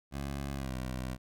15% pulse tone with pitch glide, 69.4 to 63.64 Hz, C#2 to C2, +3 to -47 cents, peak -29 dBFS, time 0.11-1.18 s, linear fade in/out 50 ms, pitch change -150 cents, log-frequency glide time 0.54-0.75 s, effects none

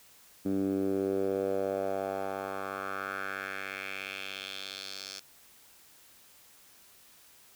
10% pulse tone with band-pass filter sweep, 97 Hz, G2, 18 cents flat, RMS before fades -34 dBFS, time 0.45-5.2 s, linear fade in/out 10 ms, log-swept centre 260 to 5200 Hz, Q 2.7, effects white hiss -58 dBFS RMS until 7.55 s

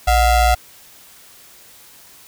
square ring-modulated tone, 335.1 Hz, E4, 29 cents sharp, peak -9 dBFS, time 0.07-0.55 s, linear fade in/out 10 ms, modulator 393 Hz, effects white hiss -45 dBFS RMS until 2.27 s

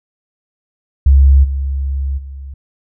sine tone with level steps, 68.3 Hz, C#2, 25 cents flat, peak -4 / -15 / -26 dBFS, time 1.06-2.54 s, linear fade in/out 5 ms, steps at 1.43 / 2.17 s, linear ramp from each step 20 ms, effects none

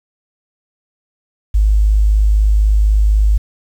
sine tone, 52 Hz, G#1, 3 cents sharp, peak -8 dBFS, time 1.54-3.38 s, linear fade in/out 10 ms, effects 7-bit

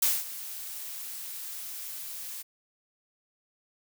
blue noise with ADSR envelope, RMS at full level -23 dBFS, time 0.02-2.43 s, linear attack 6 ms, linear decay 210 ms, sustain -16 dB, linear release 20 ms, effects none

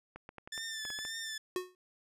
clicks, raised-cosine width 0.5 ms, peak -31 dBFS, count 9, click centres 0.16 / 0.291 / 0.383 / 0.475 / 0.578 / 0.852 / 0.903 / 0.989 / 1.051 s
15% pulse tone with vibrato, 1760 Hz, A6, in tune, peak -32 dBFS, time 0.52-1.38 s, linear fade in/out 5 ms, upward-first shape triangle, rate 1.9 Hz, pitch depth 61 cents each way
square tone with exponential decay, 365.2 Hz, F#4, 23 cents flat, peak -30 dBFS, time 1.56-1.75 s, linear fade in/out 1 ms, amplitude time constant 41 ms
effects resampled to 32000 Hz

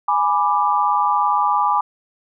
sine chord, G# diminished, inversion none, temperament equal with one note detuned, 830.6 / 987.8 / 1178.7 Hz, G#5 / B5 / D6, 0 / 0 / +6 cents, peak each -19 dBFS, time 0.08-1.81 s, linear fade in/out 5 ms, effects none

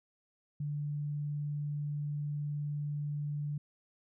sine tone, 146.8 Hz, D3, in tune, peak -33 dBFS, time 0.6-3.58 s, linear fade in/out 5 ms, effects none

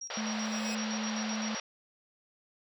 sine tone with tremolo, 5640 Hz, F8, 16 cents sharp, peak -38 dBFS, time 0.01-1.6 s, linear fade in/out 5 ms, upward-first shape square, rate 7.8 Hz, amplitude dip 75%
20% pulse tone with exponential growth, 2547 Hz, D#7, 40 cents sharp, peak -34 dBFS, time 0.06-0.75 s, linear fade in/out 2 ms, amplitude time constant 150 ms
pink band-pass noise, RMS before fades -39 dBFS, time 0.1-1.6 s, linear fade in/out 2 ms, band 480 to 5100 Hz, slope 48 dB/octave
sine tone, 217.2 Hz, A3, 22 cents flat, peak -33 dBFS, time 0.17-1.55 s, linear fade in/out 5 ms
effects none

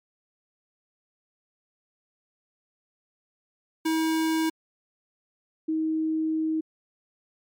square / sine tone pair in turn, 320.5 / 316.5 Hz, E4 / D#4, -49 / +30 cents, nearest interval unison, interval 21 cents, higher first, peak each -23 dBFS, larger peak neither, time 3.85-4.5 / 5.68-6.61 s, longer second, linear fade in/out 10 ms, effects MP3 96 kbps

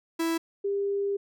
45% pulse / sine tone pair in turn, 329.6 / 399.9 Hz, E4 / G4, 0 / +35 cents, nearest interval minor third, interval 335 cents, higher second, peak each -25 dBFS, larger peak neither, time 0.19-0.38 / 0.64-1.17 s, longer second, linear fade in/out 10 ms, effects none

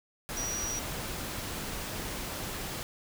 sine tone in noise, 5790 Hz, F#8, 38 cents flat, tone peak -33 dBFS, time 0.37-0.79 s, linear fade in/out 0 ms, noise pink, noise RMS -37 dBFS, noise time 0.29-2.83 s, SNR +1 dB, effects none

